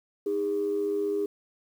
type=tone pair together; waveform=sine; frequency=311.1 / 406.3 Hz; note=D#4 / G#4; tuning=0 / -38 cents; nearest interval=perfect fourth; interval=462 cents; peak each=-32 / -25 dBFS; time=0.26-1.26 s; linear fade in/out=5 ms; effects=tanh soft clip ceiling -19 dBFS + 9-bit